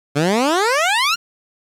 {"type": "exponential sweep", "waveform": "15% pulse", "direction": "up", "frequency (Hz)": [137.4, 1437], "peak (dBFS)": -8, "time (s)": [0.15, 1.16], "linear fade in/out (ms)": 20, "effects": ["low-pass 9000 Hz 12 dB/octave", "7-bit"]}